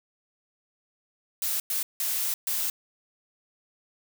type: noise bursts at uneven times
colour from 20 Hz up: blue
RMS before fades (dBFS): -28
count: 4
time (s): 1.42-1.6 / 1.7-1.83 / 2-2.34 / 2.47-2.7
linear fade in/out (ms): 2
effects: none